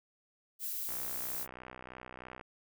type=noise; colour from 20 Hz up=violet; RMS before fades=-38 dBFS; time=0.59-1.47 s; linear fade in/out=50 ms
type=click train; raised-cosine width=0.5 ms; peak=-31 dBFS; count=97; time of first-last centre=0.89-2.411 s; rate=63.1 Hz
effects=none